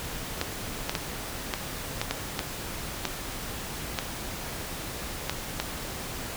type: clicks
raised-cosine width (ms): 0.2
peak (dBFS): -9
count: 11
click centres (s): 0.414 / 0.895 / 0.952 / 1.538 / 2.015 / 2.11 / 2.392 / 3.053 / 3.988 / 5.296 / 5.6
effects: pink hiss -36 dBFS RMS until 6.36 s